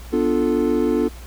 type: chord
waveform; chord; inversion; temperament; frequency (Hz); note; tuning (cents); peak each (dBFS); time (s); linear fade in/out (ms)
triangle; B half-diminished seventh; none; equal; 246.9 / 293.7 / 349.2 / 440; B3 / D4 / F4 / A4; 0 / 0 / 0 / 0; -20; 0.12-1.09; 20
effects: added 60 Hz sine -35 dBFS peak until 1.26 s + pink hiss -44 dBFS RMS until 1.26 s